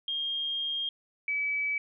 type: tone pair in turn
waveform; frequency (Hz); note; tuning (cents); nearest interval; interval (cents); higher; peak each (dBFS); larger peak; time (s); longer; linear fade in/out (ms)
sine; 3224 / 2291; G7 / D7; +48 / -44; tritone; 592; first; -29 / -27; second; 0.08-0.89 / 1.28-1.78; first; 2
effects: none